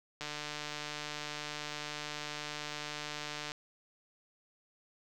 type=click train; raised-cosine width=0.2 ms; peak=-22 dBFS; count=494; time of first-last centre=0.21-3.519 s; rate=149 Hz; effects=10-bit

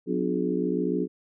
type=harmonic tone with a mistuned harmonic; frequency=60.4 Hz; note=B1; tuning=38 cents flat; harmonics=3 / 4 / 5 / 6 / 7; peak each=-30 / -30 / -30 / -30 / -30 dBFS; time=0.06-1.08 s; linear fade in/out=50 ms; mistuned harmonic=4; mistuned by=+97 cents; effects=none

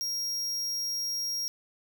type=tone; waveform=45% pulse; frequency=5600 Hz; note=F8; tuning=4 cents sharp; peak=-30 dBFS; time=0.01-1.48 s; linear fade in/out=0 ms; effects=12-bit

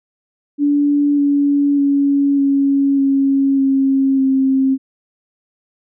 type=tone with pitch steps; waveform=sine; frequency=288.7 / 284.9 / 281.1 / 277.4 / 273.8 / 270.1 / 266.6 Hz; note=D4 / C#4 / C#4 / C#4 / C#4 / C#4 / C4; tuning=-30 / +48 / +24 / +1 / -21 / -45 / +33 cents; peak=-11 dBFS; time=0.58-4.78 s; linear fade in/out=50 ms; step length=600 ms; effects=none

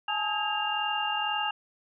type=tone cluster; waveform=sine; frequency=837 / 879 / 1265 / 1623 / 2796 Hz; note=G#5 / A5 / D#6 / G#6 / F7; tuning=+13 / -2 / +28 / -40 / +1 cents; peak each=-31 / -36 / -35 / -36 / -31 dBFS; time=0.08-1.51 s; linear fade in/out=5 ms; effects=none

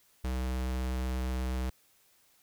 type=tone; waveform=square; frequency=63.7 Hz; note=C2; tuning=46 cents flat; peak=-31 dBFS; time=0.24-1.7 s; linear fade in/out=5 ms; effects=white hiss -66 dBFS RMS until 2.42 s

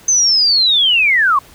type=linear sweep; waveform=sine; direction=down; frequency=6272 to 1046.5 Hz; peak=-9 dBFS; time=0.08-1.39 s; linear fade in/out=5 ms; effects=pink hiss -43 dBFS RMS until 1.54 s

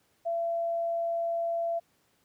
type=tone; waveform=sine; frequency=675 Hz; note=E5; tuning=41 cents sharp; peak=-27 dBFS; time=0.25-1.8 s; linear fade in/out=20 ms; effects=pink hiss -69 dBFS RMS until 2.24 s + high-pass 100 Hz 12 dB/octave

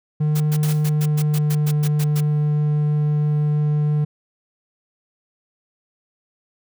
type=tone with pitch glide; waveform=triangle; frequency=151.4 to 149.49 Hz; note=D#3 to D3; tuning=-47 to +31 cents; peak=-14 dBFS; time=0.2-4.05 s; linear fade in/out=10 ms; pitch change=-22 cents; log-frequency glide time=0.73-1.7 s
type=noise bursts; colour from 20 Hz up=white; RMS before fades=-31 dBFS; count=12; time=0.35-2.208 s; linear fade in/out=10 ms; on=54 ms; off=110 ms
type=noise with exponential decay; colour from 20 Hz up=white; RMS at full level=-28 dBFS; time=0.63-0.94 s; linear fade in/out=1 ms; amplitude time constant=66 ms
effects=none

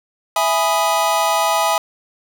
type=chord; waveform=square; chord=E major seventh; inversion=none; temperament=equal; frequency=659.3 / 830.6 / 987.8 / 1244.5 Hz; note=E5 / G#5 / B5 / D#6; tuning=0 / 0 / 0 / 0 cents; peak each=-21 / -20 / -22 / -22 dBFS; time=0.36-1.78 s; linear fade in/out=2 ms; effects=none

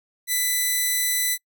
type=tone; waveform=5% pulse; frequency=1996 Hz; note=B6; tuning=18 cents sharp; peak=-10 dBFS; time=0.27-1.38 s; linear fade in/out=50 ms; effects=noise-tail reverb RT60 0.1 s tail -25 dB re dry

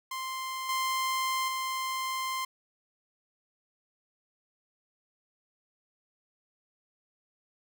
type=tone with level steps; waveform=sawtooth; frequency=1046.5 Hz; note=C6; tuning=in tune; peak=-30 / -24 / -27 dBFS; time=0.11-2.45 s; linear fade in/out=5 ms; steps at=0.69 / 1.48 s; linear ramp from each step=2 ms; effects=none

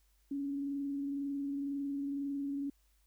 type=tone with frequency modulation; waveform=sine; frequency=280.4 Hz; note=C#4; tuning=20 cents sharp; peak=-34 dBFS; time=0.31-2.7 s; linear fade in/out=5 ms; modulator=22 Hz; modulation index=0.21; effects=added 50 Hz sine -68 dBFS peak until 3.06 s + white hiss -75 dBFS RMS until 3.06 s

